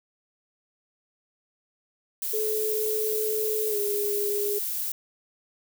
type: noise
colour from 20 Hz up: violet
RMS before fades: -30 dBFS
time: 2.22-4.92 s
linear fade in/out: 2 ms
type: tone with pitch glide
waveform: sine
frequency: 431.7 to 412.4 Hz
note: A4 to G#4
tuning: -33 to -12 cents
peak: -26 dBFS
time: 2.33-4.59 s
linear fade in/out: 10 ms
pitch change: -79 cents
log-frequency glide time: 3.7-3.77 s
effects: none